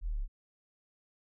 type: linear sweep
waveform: sine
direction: down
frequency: 42.93 to 31.06 Hz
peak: -31 dBFS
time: 0.01-0.28 s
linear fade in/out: 50 ms
effects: none